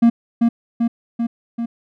triangle tone with echo, 233.1 Hz, A#3, in tune, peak -6 dBFS, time 0.02-0.1 s, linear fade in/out 10 ms, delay 390 ms, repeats 4, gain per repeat -3 dB, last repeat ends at 1.66 s, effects none

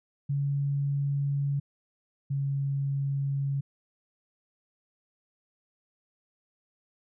sine tone pair in turn, 140.9 / 138.88 Hz, C#3 / C#3, +29 / +4 cents, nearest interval unison, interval 25 cents, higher first, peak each -25 / -26 dBFS, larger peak first, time 0.29-1.6 / 2.3-3.61 s, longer neither, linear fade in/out 10 ms, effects none

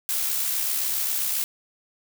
blue noise with amplitude modulation, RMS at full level -24 dBFS, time 0.09-1.44 s, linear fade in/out 0 ms, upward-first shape sine, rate 67.5 Hz, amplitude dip 35%, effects none

